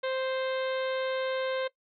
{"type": "harmonic tone", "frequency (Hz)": 523.3, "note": "C5", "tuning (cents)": 0, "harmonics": [1, 2, 3, 4, 5, 6, 7, 8], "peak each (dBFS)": [-29, -39, -39, -42, -47, -45, -45, -50], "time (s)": [0.03, 1.68], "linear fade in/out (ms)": 10, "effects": ["noise-tail reverb RT60 0.1 s tail -19 dB re dry"]}